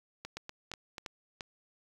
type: two click trains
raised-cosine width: 0.2 ms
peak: -24 / -22 dBFS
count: 4 / 4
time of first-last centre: 0.25-0.982 / 0.37-1.408 s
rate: 4.1 / 2.89 Hz
effects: 8-bit